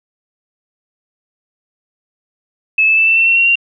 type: tone with pitch steps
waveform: sine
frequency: 2600 / 2623 / 2645 / 2668 / 2692 / 2715 / 2739 / 2763 Hz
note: E7 / E7 / E7 / E7 / E7 / F7 / F7 / F7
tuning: -24 / -9 / +5 / +20 / +36 / -50 / -34 / -19 cents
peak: -8 dBFS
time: 2.78-3.556 s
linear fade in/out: 5 ms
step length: 97 ms
effects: none